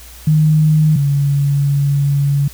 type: tone pair in turn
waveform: sine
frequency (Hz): 154.3 / 141.41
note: D#3 / C#3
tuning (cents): -14 / +35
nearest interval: major second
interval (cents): 151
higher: first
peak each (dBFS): -8 / -11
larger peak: first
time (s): 0.27-0.96 / 0.96-2.48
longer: second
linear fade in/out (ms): 5
effects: added 60 Hz sine -37 dBFS peak until 2.53 s + white hiss -39 dBFS RMS until 2.53 s